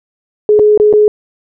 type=tone with dropouts; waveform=sine; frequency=421.6 Hz; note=G#4; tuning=26 cents sharp; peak=-4 dBFS; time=0.49-1.08 s; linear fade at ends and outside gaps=1 ms; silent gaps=0.591-0.595 / 0.776-0.799 / 0.928-0.936 s; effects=none